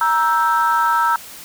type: chord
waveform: sine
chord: E diminished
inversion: second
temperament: equal with one note detuned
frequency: 939.4 / 1318.5 / 1568 Hz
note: Bb5 / E6 / G6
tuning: +13 / 0 / 0 cents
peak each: -16 / -16 / -22 dBFS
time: 0.01-1.16 s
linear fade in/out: 2 ms
effects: tanh soft clip ceiling -6 dBFS + white hiss -37 dBFS RMS until 1.44 s